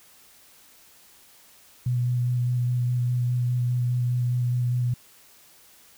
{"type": "tone with vibrato", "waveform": "sine", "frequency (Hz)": 123, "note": "B2", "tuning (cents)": -7, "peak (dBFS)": -21, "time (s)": [1.86, 4.94], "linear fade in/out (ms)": 5, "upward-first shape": "square", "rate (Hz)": 4.9, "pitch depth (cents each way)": 11, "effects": ["white hiss -54 dBFS RMS until 5.97 s"]}